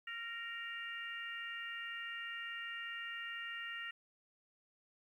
harmonic tone with a mistuned harmonic, 466.2 Hz, A#4, in tune, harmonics 3 / 4 / 5 / 6, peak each -49 / -44 / -54 / -47 dBFS, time 0.07-3.91 s, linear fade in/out 5 ms, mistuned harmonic 3, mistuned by -20 cents, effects 12-bit

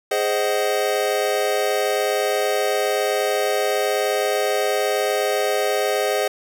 square chord, Ab dominant seventh, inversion none, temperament equal with one note detuned, 415.3 / 523.3 / 622.3 / 752.9 Hz, Ab4 / C5 / Eb5 / Gb5, 0 / 0 / 0 / +30 cents, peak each -24 / -25 / -25 / -27 dBFS, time 0.11-6.28 s, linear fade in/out 5 ms, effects none

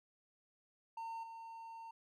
triangle tone with level steps, 910 Hz, A#5, 42 cents flat, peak -40 / -46 dBFS, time 0.97-1.91 s, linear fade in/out 5 ms, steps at 1.23 s, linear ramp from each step 5 ms, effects none

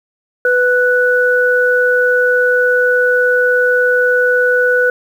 sine tone pair together, 496.5 / 1480 Hz, B4 / F#6, +9 / 0 cents, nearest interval octave + perfect fifth, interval 1891 cents, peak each -12 dBFS, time 0.45-4.9 s, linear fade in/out 2 ms, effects 7-bit

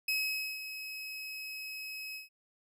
30% pulse tone with ADSR envelope, 2559 Hz, D#7, 48 cents sharp, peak -26 dBFS, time 0.08-2.29 s, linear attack 5 ms, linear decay 500 ms, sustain -11 dB, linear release 140 ms, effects none

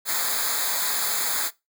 white noise with comb filter, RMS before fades -25 dBFS, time 0.05-1.51 s, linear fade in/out 50 ms, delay 0.35 ms, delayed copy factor -1, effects noise-tail reverb RT60 0.2 s tail -19 dB re dry

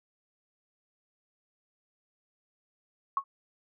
sine tone with exponential decay, 1100 Hz, C#6, 14 cents flat, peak -20 dBFS, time 3.17-3.24 s, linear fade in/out 2 ms, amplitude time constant 15 ms, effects none

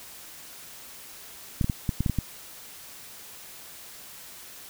clicks, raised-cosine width 5 ms, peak -12 dBFS, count 8, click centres 1.612 / 1.644 / 1.698 / 1.892 / 2.006 / 2.062 / 2.097 / 2.187 s, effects white hiss -45 dBFS RMS until 4.69 s

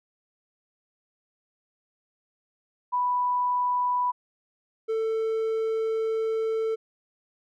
sine / triangle tone pair in turn, 987.8 / 444.7 Hz, B5 / A4, 0 / +18 cents, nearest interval octave + major second, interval 1382 cents, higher first, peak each -22 / -22 dBFS, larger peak neither, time 2.92-4.12 / 4.88-6.76 s, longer second, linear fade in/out 20 ms, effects none

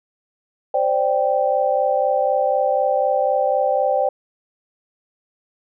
sine chord, C suspended second, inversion none, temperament equal, 523.3 / 587.3 / 784 Hz, C5 / D5 / G5, 0 / 0 / 0 cents, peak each -20 dBFS, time 0.74-4.09 s, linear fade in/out 5 ms, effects none

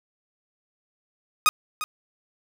sawtooth tone with echo, 1244.5 Hz, D#6, in tune, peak -11 dBFS, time 1.46-1.49 s, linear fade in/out 0 ms, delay 350 ms, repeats 1, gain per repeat -13 dB, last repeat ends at 1.84 s, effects none

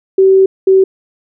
sine tone pair in turn, 383.3 / 381.9 Hz, G4 / G4, -39 / -45 cents, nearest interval unison, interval 6 cents, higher first, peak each -4 dBFS, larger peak neither, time 0.18-0.46 / 0.67-0.84 s, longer first, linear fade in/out 5 ms, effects none

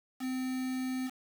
triangle tone with quantisation, 257.9 Hz, C4, 25 cents flat, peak -30 dBFS, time 0.19-1.11 s, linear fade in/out 50 ms, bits 7, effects none

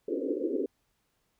pink band-pass noise, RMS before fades -31 dBFS, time 0.08-0.66 s, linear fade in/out 5 ms, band 260 to 520 Hz, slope 96 dB/octave, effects pink hiss -75 dBFS RMS until 1.39 s

